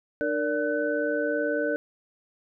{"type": "tone cluster", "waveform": "sine", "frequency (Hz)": [300.6, 462.7, 581, 1506], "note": ["D4", "A#4", "D5", "F#6"], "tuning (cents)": [40, -13, -19, 30], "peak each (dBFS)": [-30, -29, -28, -31], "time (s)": [0.21, 1.76], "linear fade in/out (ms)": 0, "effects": []}